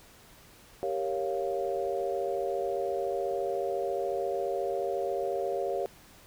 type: chord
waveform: sine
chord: G half-diminished seventh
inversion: none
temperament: equal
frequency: 392 / 466.2 / 554.4 / 698.5 Hz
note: G4 / Bb4 / Db5 / F5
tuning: 0 / 0 / 0 / 0 cents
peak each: -33 / -35 / -33 / -35 dBFS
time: 0.83-5.86 s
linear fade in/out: 0 ms
effects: pink hiss -55 dBFS RMS until 6.26 s